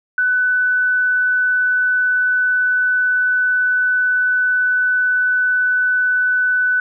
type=tone; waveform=sine; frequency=1497 Hz; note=F#6; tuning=20 cents sharp; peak=-13 dBFS; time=0.18-6.8 s; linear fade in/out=2 ms; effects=none